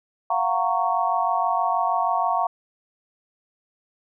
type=chord; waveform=sine; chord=Gb major seventh; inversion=third; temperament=just; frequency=693.7 / 740 / 925 / 1110 Hz; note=F5 / Gb5 / Bb5 / Db6; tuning=-12 / 0 / -14 / +2 cents; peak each=-25 dBFS; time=0.3-2.47 s; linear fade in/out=5 ms; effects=none